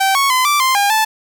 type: tone with pitch steps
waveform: sawtooth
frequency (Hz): 775 / 1106 / 1021 / 1170 / 1045 / 807 / 875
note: G5 / C#6 / C6 / D6 / C6 / G#5 / A5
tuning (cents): -20 / -4 / -43 / -7 / -2 / -50 / -10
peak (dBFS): -8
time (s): 0-1.05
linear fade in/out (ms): 10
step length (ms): 150
effects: 8-bit